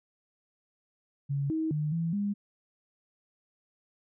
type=tone with pitch steps; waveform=sine; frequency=140.3 / 318.3 / 151 / 166 / 203.1 Hz; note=C#3 / D#4 / D3 / E3 / G#3; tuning=+21 / +39 / +48 / +12 / -38 cents; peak=-27 dBFS; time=1.29-2.34 s; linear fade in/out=20 ms; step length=210 ms; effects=none